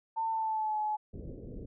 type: tone with pitch glide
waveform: sine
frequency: 897 to 851.6 Hz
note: A5 to G#5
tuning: +33 to +43 cents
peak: -29 dBFS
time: 0.16-0.97 s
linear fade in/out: 20 ms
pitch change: -90 cents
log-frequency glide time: 0.3-0.79 s
type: low-pass noise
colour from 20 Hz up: pink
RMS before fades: -43 dBFS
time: 1.13-1.66 s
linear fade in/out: 10 ms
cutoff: 520 Hz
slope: 48 dB/octave
effects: none